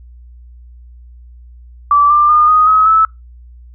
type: tone with pitch steps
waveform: sine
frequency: 1160 / 1187.8 / 1216.3 / 1245.4 / 1275.3 / 1305.8 Hz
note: D6 / D6 / D#6 / D#6 / D#6 / E6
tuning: -22 / +19 / -40 / +1 / +42 / -17 cents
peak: -6 dBFS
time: 1.91-3.05 s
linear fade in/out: 2 ms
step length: 190 ms
effects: noise-tail reverb RT60 0.2 s tail -26 dB re dry + added 60 Hz sine -35 dBFS peak until 3.74 s